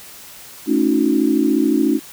sine chord, D# half-diminished seventh, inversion second, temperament equal with one note detuned, 220 / 277.2 / 311.1 / 363 Hz, A3 / C#4 / D#4 / F#4, 0 / 0 / 0 / -33 cents, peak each -21 / -17 / -17 / -22 dBFS, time 0.66-2 s, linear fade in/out 50 ms, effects white hiss -39 dBFS RMS until 2.12 s

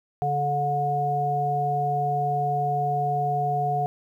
harmonic tone, 144.7 Hz, D3, 25 cents flat, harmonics 1 / 3 / 5, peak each -28 / -32 / -23 dBFS, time 0.22-3.86 s, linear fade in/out 0 ms, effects 10-bit

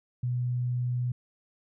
sine tone, 123.47 Hz, B2, in tune, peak -26 dBFS, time 0.23-1.12 s, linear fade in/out 5 ms, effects none

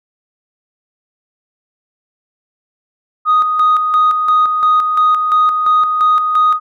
sine tone with tremolo, 1244.5 Hz, D#6, in tune, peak -6 dBFS, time 3.25-6.6 s, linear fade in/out 50 ms, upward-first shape square, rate 2.9 Hz, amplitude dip 50%, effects tanh soft clip ceiling -5 dBFS

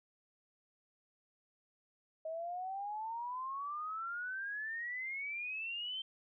sine exponential sweep, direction up, 630 to 3136 Hz, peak -38 dBFS, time 2.25-6.02 s, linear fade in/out 5 ms, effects none

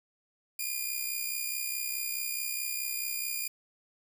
5% pulse tone with amplitude modulation, 2423 Hz, D#7, 47 cents flat, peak -20 dBFS, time 0.59-3.48 s, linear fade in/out 5 ms, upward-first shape sine, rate 64.7 Hz, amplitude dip 50%, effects 9-bit

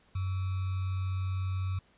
sine tone with sample-and-hold, 93.6 Hz, F#2, 20 cents sharp, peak -29 dBFS, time 0.15-1.79 s, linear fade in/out 5 ms, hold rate 1225 Hz, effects pink hiss -65 dBFS RMS until 1.97 s + resampled to 8000 Hz

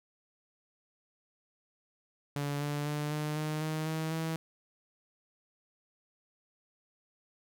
sawtooth tone with pitch steps, 143.7 / 146.13 / 148.6 / 151.11 / 153.66 / 156.25 / 158.89 / 161.58 Hz, D3 / D3 / D3 / D3 / D#3 / D#3 / D#3 / E3, -37 / -8 / +21 / +50 / -21 / +8 / +37 / -34 cents, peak -28 dBFS, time 2.36-4.36 s, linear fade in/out 0 ms, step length 250 ms, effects none

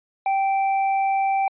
sine tone with hard clipping, 780 Hz, G5, 9 cents flat, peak -20 dBFS, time 0.26-1.48 s, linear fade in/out 2 ms, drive 6 dB, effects resampled to 8000 Hz

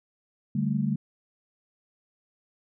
sine chord, D suspended fourth, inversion none, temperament equal with one note detuned, 145.57 / 196 / 220 Hz, D3 / G3 / A3, -15 / 0 / 0 cents, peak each -28 dBFS, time 0.55-0.96 s, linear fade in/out 5 ms, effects none

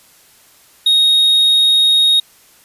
triangle tone, 3741 Hz, A#7, 5 cents sharp, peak -7 dBFS, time 0.86-2.2 s, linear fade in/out 5 ms, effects white hiss -48 dBFS RMS until 2.64 s + resampled to 32000 Hz

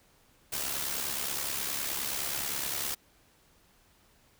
white noise with amplitude modulation, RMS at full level -31 dBFS, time 0.52-2.95 s, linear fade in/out 10 ms, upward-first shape sine, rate 69.6 Hz, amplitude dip 55%, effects pink hiss -64 dBFS RMS until 4.39 s

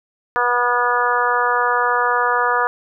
harmonic tone with a mistuned harmonic, 243.8 Hz, B3, 22 cents flat, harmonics 2 / 3 / 4 / 5 / 6 / 7, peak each -23 / -24 / -20 / -20 / -22 / -24 dBFS, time 0.36-2.67 s, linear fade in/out 0 ms, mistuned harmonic 6, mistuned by -17 cents, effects none

